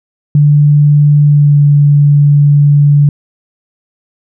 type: tone with pitch glide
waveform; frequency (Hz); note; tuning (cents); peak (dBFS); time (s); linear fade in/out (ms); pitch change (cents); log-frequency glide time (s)
sine; 146.83 to 144.89; D3 to D3; 0 to -23; -3; 0.35-3.09; 2; -23; 1.24-1.59
effects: none